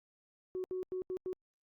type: tone bursts at uneven times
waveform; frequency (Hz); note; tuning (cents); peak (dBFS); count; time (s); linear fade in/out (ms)
sine; 370; F#4; 0; -34; 5; 0.55-0.64 / 0.71-0.83 / 0.92-1.02 / 1.1-1.17 / 1.26-1.33; 0
effects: tanh soft clip ceiling -30 dBFS + Opus 48 kbps